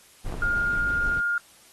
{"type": "noise with tremolo", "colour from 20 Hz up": "brown", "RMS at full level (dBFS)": -31, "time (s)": [0.24, 1.21], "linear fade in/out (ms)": 20, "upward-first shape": "sine", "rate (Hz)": 6.3, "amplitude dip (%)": 25}
{"type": "clicks", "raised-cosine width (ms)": 1, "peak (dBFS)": -22, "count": 2, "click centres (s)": [0.324, 0.341]}
{"type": "tone", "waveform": "sine", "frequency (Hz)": 1415, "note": "F6", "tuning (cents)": 22, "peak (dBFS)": -22, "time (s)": [0.42, 1.38], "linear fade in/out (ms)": 2}
{"effects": ["white hiss -54 dBFS RMS until 1.72 s", "AAC 32 kbps"]}